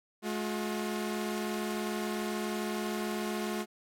sawtooth tone pair together, 212.8 / 358.7 Hz, G#3 / F4, +42 / +46 cents, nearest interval major sixth, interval 904 cents, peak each -30 / -32 dBFS, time 0.22-3.66 s, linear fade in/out 50 ms, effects AAC 64 kbps

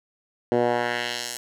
10% pulse tone with band-pass filter sweep, 120.5 Hz, B2, 42 cents flat, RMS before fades -25 dBFS, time 0.52-1.37 s, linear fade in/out 0 ms, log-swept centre 400 to 8900 Hz, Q 1.1, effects none

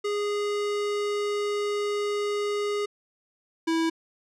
square tone pair in turn, 412.3 / 327.2 Hz, G#4 / E4, -13 / -13 cents, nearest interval major third, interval 400 cents, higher first, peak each -26 / -23 dBFS, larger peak second, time 0.04-2.86 / 3.67-3.9 s, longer first, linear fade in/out 10 ms, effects low-pass 7000 Hz 12 dB/octave

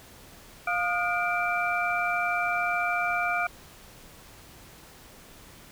sine tone cluster, 703 / 1233 / 1433 / 2345 Hz, F5 / D#6 / F6 / D7, +11 / -16 / +44 / -3 cents, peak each -29 / -32 / -29 / -30 dBFS, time 0.67-3.47 s, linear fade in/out 5 ms, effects pink hiss -50 dBFS RMS until 5.71 s

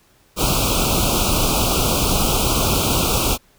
pink band-stop noise, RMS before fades -18 dBFS, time 0.36-3.38 s, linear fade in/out 50 ms, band 1400 to 2400 Hz, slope 96 dB/octave, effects pink hiss -56 dBFS RMS until 3.58 s

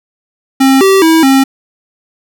square tone with pitch steps, 267.8 / 386.9 / 323.8 / 268.9 Hz, C4 / G4 / E4 / C4, +40 / -23 / -31 / +47 cents, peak -5 dBFS, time 0.6-1.44 s, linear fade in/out 10 ms, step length 210 ms, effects none

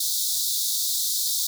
pink high-pass noise, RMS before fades -25 dBFS, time 0-1.47 s, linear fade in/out 5 ms, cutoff 3600 Hz, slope 96 dB/octave, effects none

